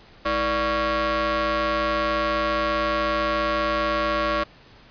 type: ring-modulated tone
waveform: sawtooth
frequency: 264.6 Hz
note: C4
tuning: 20 cents sharp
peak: -14 dBFS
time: 0.25-4.44 s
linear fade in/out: 10 ms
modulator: 851 Hz
effects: pink hiss -50 dBFS RMS until 4.9 s + resampled to 11025 Hz